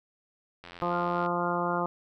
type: click train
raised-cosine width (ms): 0.3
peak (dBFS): -28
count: 55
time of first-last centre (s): 0.64-1.261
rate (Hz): 86.9
type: harmonic tone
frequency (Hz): 174.61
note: F3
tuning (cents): 0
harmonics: 1 / 2 / 3 / 4 / 5 / 6 / 7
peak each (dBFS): -34 / -34 / -34 / -34 / -34 / -34 / -34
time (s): 0.82-1.86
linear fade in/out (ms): 0
type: tone with tremolo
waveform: sine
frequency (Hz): 1400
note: F6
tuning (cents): +4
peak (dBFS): -35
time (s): 0.89-1.83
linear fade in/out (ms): 50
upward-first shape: sine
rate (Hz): 3.8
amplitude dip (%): 65
effects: none